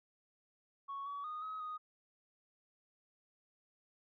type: tone with pitch steps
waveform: sine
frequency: 1109 / 1134 / 1234 / 1273 / 1243 Hz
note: C#6 / C#6 / D#6 / D#6 / D#6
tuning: 0 / +39 / -15 / +39 / -2 cents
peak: -39 dBFS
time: 0.88-1.78 s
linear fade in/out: 20 ms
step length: 180 ms
effects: tanh soft clip ceiling -37 dBFS